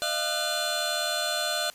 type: tone cluster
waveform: 35% pulse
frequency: 608 / 687 / 1492 / 3506 / 4156 Hz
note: D#5 / F5 / F#6 / A7 / C8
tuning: -40 / -29 / +14 / -7 / -12 cents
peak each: -31 dBFS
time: 0.02-1.7 s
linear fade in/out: 0 ms
effects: white hiss -53 dBFS RMS until 1.74 s + resampled to 32000 Hz